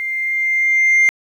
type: tone with level ramp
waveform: sine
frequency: 2101 Hz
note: C7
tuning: 7 cents sharp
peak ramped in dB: -20 to -6 dBFS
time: 0-1.09 s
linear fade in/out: 0 ms
effects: tanh soft clip ceiling -8 dBFS + 8-bit